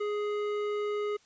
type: tone with hard clipping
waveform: triangle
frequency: 416.4 Hz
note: G#4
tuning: 5 cents sharp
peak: -31 dBFS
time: 0-1.17 s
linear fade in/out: 10 ms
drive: 16 dB
effects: white hiss -63 dBFS RMS until 1.25 s + resampled to 16000 Hz